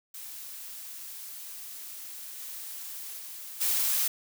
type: noise with level steps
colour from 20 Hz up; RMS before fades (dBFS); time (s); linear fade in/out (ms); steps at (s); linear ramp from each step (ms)
blue; -42 / -40 / -42 / -27; 0.14-4.08; 5; 2.38 / 3.17 / 3.6; 20
effects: none